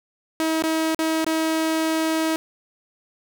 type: tone with dropouts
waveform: sawtooth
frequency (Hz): 320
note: D#4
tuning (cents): +49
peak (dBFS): -16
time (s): 0.4-2.36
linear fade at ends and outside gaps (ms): 0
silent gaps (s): 0.623-0.638 / 0.947-0.99 / 1.245-1.265
effects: none